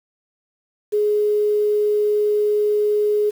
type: tone with quantisation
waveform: sine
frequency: 418.7 Hz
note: G#4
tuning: 14 cents sharp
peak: -15 dBFS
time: 0.92-3.31 s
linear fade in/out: 20 ms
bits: 7
effects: none